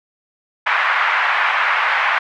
white band-pass noise, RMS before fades -17 dBFS, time 0.66-2.19 s, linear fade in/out 10 ms, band 850 to 2100 Hz, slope 24 dB/octave, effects none

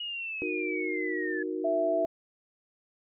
sine linear sweep, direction down, 2901 to 1700 Hz, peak -33 dBFS, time 0-1.43 s, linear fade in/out 5 ms
sine chord, D# minor, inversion none, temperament equal with one note detuned, 311.1 / 367 / 466.2 Hz, D#4 / F#4 / A#4, 0 / -14 / 0 cents, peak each -34 / -33 / -37 dBFS, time 0.42-2.05 s, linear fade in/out 0 ms
sine tone, 661 Hz, E5, 5 cents sharp, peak -25 dBFS, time 1.64-2.06 s, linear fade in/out 10 ms
effects none

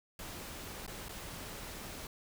pink noise with dropouts, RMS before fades -45 dBFS, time 0.19-2.07 s, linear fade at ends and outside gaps 2 ms, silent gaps 0.865-0.877 / 1.085-1.092 s, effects none

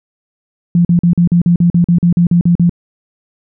sine tone bursts, 173 Hz, F3, 16 cents flat, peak -6 dBFS, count 14, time 0.75-2.695 s, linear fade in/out 2 ms, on 99 ms, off 43 ms, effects none

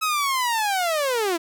sawtooth linear sweep, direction down, 1293 to 320 Hz, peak -17 dBFS, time 0.01-1.38 s, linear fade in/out 20 ms, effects none

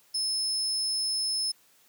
35% pulse tone, 5220 Hz, E8, 18 cents flat, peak -24 dBFS, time 0.14-1.52 s, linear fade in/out 10 ms, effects white hiss -62 dBFS RMS until 1.88 s + high-pass 100 Hz 12 dB/octave

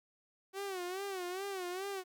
sawtooth tone with vibrato, 376.2 Hz, F#4, 29 cents sharp, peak -34 dBFS, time 0.53-2.04 s, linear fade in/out 50 ms, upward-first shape sine, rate 2.4 Hz, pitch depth 110 cents each way, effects 12-bit

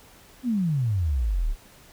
sine exponential sweep, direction down, 261.6 to 31.93 Hz, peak -21 dBFS, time 0.43-1.56 s, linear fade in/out 50 ms, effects pink hiss -52 dBFS RMS until 1.92 s

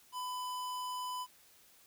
square tone, 1001 Hz, B5, 23 cents sharp, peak -38 dBFS, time 0.12-1.27 s, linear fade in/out 50 ms, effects white hiss -63 dBFS RMS until 1.86 s

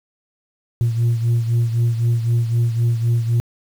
sine beating tone pair, 116.54 / 120.44 Hz, A#2 / B2, 0 / -43 cents, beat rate 3.9 Hz, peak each -14 / -20 dBFS, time 0.81-3.4 s, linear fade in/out 0 ms, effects tanh soft clip ceiling -12 dBFS + 7-bit

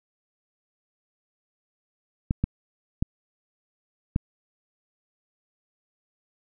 clicks, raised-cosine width 5 ms, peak -10 dBFS, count 4, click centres 2.309 / 2.44 / 3.025 / 4.161 s, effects none

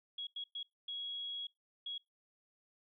sine tone bursts at uneven times, 3322 Hz, G#7, in tune, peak -39 dBFS, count 5, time 0.18-0.27 / 0.36-0.44 / 0.55-0.63 / 0.88-1.47 / 1.86-1.98 s, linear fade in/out 5 ms, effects noise-tail reverb RT60 0.2 s tail -25 dB re dry

